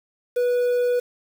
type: tone with quantisation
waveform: triangle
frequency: 489.9 Hz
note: B4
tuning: 14 cents flat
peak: -16 dBFS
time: 0.36-1 s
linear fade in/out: 10 ms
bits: 7
effects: none